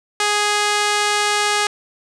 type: tone with high-pass filter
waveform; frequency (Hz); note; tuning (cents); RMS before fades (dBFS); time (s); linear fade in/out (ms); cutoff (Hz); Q
sawtooth; 415.4; G#4; 0; -18; 0.2-1.67; 2; 900; 0.6
effects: resampled to 22050 Hz + 7-bit